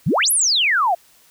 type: exponential two-way sweep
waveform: sine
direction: up then down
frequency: 115.9 to 11840 to 653 Hz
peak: -14 dBFS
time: 0.06-0.95 s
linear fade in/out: 10 ms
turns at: 0.31 s
effects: white hiss -53 dBFS RMS until 1.3 s